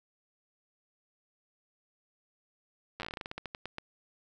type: slowing click train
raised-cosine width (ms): 0.3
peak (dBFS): -22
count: 18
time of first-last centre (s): 3-3.784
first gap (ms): 9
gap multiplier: 1.18
effects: none